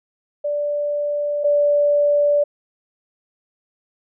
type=tone pair in turn; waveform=sine; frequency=585 / 582.3 Hz; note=D5 / D5; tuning=-7 / -15 cents; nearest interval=unison; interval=8 cents; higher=first; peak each=-19 / -13 dBFS; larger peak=second; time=0.44-1.44 / 1.44-2.44 s; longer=neither; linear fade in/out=10 ms; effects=none